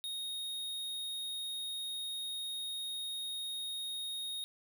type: tone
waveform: square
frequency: 3729 Hz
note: A#7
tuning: in tune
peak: -38 dBFS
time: 0.04-4.44 s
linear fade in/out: 0 ms
effects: 11-bit